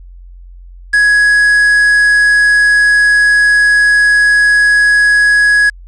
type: tone with quantisation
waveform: triangle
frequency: 1671 Hz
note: G#6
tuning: 10 cents sharp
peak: -4 dBFS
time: 0.93-5.7 s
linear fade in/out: 10 ms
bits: 4
effects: added 44 Hz sine -31 dBFS peak until 5.87 s + resampled to 22050 Hz